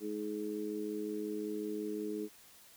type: harmonic tone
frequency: 105.5 Hz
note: G#2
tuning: 28 cents sharp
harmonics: 2 / 3 / 4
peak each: -43 / -39 / -39 dBFS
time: 0-2.29 s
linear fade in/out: 50 ms
effects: white hiss -59 dBFS RMS until 2.76 s

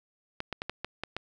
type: clicks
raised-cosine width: 0.3 ms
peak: -17 dBFS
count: 7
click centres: 0.404 / 0.527 / 0.619 / 0.696 / 0.846 / 1.036 / 1.166 s
effects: none

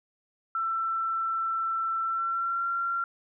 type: tone with pitch glide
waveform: sine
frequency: 1338 to 1373.2 Hz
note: E6 to F6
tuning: +25 to -30 cents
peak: -26 dBFS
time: 0.55-3.04 s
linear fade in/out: 2 ms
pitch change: +45 cents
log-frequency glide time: 2.03-2.66 s
effects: none

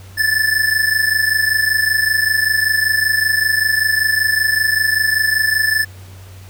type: tone pair together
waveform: square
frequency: 1734.8 / 1760 Hz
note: A6 / A6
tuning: -25 / 0 cents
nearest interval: unison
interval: 25 cents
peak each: -17 dBFS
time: 0.17-5.85 s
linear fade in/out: 20 ms
effects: added 94 Hz sine -35 dBFS peak until 6.49 s + pink hiss -44 dBFS RMS until 6.49 s

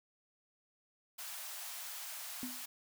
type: high-pass noise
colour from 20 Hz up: white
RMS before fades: -45 dBFS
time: 1.18-2.66 s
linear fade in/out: 10 ms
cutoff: 620 Hz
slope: 48 dB/octave
type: tone with exponential decay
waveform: sine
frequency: 250.7 Hz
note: B3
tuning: 26 cents sharp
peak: -36 dBFS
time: 2.43-2.66 s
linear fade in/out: 1 ms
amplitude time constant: 50 ms
effects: none

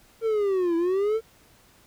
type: linear two-way sweep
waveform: triangle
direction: down then up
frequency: 459.4 to 329.6 to 455.4 Hz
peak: -19 dBFS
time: 0.21-1.21 s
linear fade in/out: 50 ms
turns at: 0.76 s
effects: pink hiss -57 dBFS RMS until 1.86 s

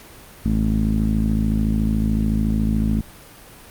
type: tone with low-pass filter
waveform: sawtooth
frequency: 53.8 Hz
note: A1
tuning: 38 cents flat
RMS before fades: -19 dBFS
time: 0.45-3.01 s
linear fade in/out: 5 ms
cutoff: 230 Hz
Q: 5.3
effects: pink hiss -43 dBFS RMS until 3.7 s + Opus 48 kbps

